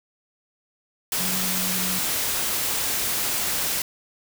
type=tone in noise; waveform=sine; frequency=185 Hz; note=F#3; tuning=in tune; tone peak=-31 dBFS; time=1.2-1.99 s; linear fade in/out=2 ms; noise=white; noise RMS=-25 dBFS; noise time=1.12-3.82 s; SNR=-9 dB; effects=none